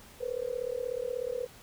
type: tone with amplitude modulation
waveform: sine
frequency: 494.1 Hz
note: B4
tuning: 1 cent sharp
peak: -27 dBFS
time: 0.2-1.47 s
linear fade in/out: 20 ms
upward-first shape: sine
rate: 36.5 Hz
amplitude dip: 95%
effects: pink hiss -53 dBFS RMS until 1.62 s

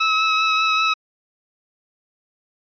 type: tone with vibrato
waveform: 20% pulse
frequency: 1292 Hz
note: E6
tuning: 35 cents flat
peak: -11 dBFS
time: 0-0.94 s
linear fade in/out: 10 ms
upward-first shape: triangle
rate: 5.1 Hz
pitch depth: 22 cents each way
effects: resampled to 11025 Hz

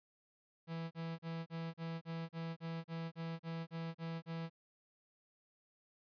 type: tone bursts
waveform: 45% pulse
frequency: 164.81 Hz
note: E3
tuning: in tune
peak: -40 dBFS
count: 14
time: 0.67-4.498 s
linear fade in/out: 50 ms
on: 240 ms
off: 36 ms
effects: resampled to 11025 Hz

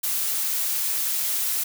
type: noise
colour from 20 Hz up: blue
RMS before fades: -25 dBFS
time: 0.03-1.64 s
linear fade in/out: 10 ms
effects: none

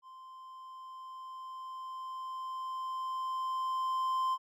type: tone with level ramp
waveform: triangle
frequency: 1041 Hz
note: C6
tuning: 9 cents flat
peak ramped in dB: -47 to -26 dBFS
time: 0.02-4.38 s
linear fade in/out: 50 ms
effects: none

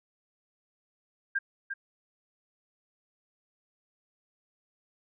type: tone with echo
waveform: sine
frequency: 1598 Hz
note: G6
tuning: 33 cents sharp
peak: -25 dBFS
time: 1.35-1.39 s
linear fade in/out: 10 ms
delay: 350 ms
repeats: 1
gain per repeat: -7 dB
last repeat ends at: 1.74 s
effects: none

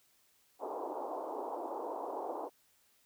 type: band-pass noise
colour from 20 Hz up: white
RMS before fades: -40 dBFS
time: 0.59-2.5 s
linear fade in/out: 50 ms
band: 300 to 970 Hz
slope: 48 dB/octave
effects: white hiss -70 dBFS RMS until 3.05 s

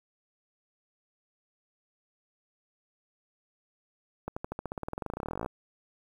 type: accelerating click train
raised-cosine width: 1 ms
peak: -20 dBFS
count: 30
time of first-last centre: 4.28-5.461 s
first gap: 85 ms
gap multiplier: 0.94
effects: 9-bit

